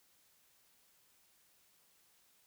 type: silence
effects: white hiss -70 dBFS RMS until 2.46 s